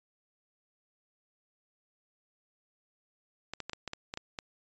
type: clicks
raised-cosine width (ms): 0.2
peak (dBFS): -20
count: 9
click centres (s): 3.536 / 3.603 / 3.696 / 3.733 / 3.877 / 3.934 / 4.139 / 4.174 / 4.388
effects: resampled to 16000 Hz